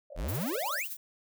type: band-pass noise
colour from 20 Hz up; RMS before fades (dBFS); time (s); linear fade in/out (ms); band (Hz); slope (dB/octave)
white; -46; 0.1-0.8; 10; 540 to 630; 96
type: exponential sweep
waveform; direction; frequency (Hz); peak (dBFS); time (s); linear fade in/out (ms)
square; up; 34.65 to 3220; -32; 0.15-0.87; 50
type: noise with tremolo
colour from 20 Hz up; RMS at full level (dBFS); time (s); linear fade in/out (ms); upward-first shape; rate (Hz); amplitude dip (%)
violet; -37; 0.28-0.97; 10; sine; 16; 60
effects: none